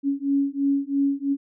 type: beating tone pair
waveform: sine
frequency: 277.2 / 280.2 Hz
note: C#4 / C#4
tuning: 0 / +19 cents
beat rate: 3 Hz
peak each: -23 dBFS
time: 0.03-1.37 s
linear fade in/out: 50 ms
effects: none